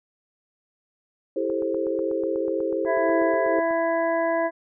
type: chord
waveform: sine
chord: A minor seventh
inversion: second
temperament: just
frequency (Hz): 330 / 396 / 440 / 528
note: E4 / G4 / A4 / C5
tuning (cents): +2 / +18 / 0 / +16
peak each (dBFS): -28 / -28 / -30 / -27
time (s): 1.36-3.6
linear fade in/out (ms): 5
type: click train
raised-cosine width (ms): 1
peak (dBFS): -28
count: 19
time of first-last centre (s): 1.5-3.709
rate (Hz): 8.15
type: harmonic tone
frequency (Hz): 332.1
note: E4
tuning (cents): +13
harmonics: 1 / 2 / 3 / 5 / 6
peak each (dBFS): -28 / -22 / -29 / -32 / -36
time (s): 2.85-4.51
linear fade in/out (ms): 50
effects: none